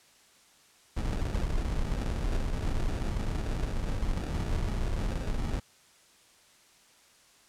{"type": "noise with sample-and-hold", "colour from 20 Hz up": "brown", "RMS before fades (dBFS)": -30, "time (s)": [0.96, 5.6], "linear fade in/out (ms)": 10, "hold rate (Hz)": 1050, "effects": ["white hiss -60 dBFS RMS until 7.48 s", "low-pass 9000 Hz 12 dB/octave"]}